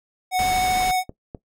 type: tone with vibrato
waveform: square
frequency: 740 Hz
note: F#5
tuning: in tune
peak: -19 dBFS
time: 0.31-1.04 s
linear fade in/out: 50 ms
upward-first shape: sine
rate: 13 Hz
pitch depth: 11 cents each way
type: low-pass noise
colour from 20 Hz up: pink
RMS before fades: -31 dBFS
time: 0.39-0.91 s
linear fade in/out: 0 ms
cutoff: 9300 Hz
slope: 96 dB/octave
type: clicks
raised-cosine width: 2 ms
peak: -20 dBFS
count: 2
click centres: 1.094 / 1.348 s
effects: noise-tail reverb RT60 0.1 s tail -17 dB re dry